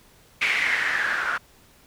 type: noise with low-pass filter sweep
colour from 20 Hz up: blue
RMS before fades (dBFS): -24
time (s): 0.41-1.38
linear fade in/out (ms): 10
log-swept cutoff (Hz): 2300 to 1400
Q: 5.8
effects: pink hiss -55 dBFS RMS until 1.86 s